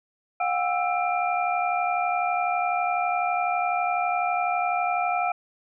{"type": "tone cluster", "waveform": "sine", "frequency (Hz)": [716, 788, 1321, 2384], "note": ["F5", "G5", "E6", "D7"], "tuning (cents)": [43, 9, 3, 25], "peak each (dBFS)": [-24, -30, -30, -31], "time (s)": [0.4, 5.32], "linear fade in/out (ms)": 5, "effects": []}